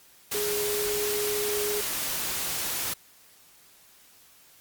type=tone in noise; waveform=sine; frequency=415.3 Hz; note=G#4; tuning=in tune; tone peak=-28 dBFS; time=0.34-1.81 s; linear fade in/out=10 ms; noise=white; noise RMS=-30 dBFS; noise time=0.31-2.94 s; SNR=-1 dB; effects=white hiss -56 dBFS RMS until 4.6 s + Opus 48 kbps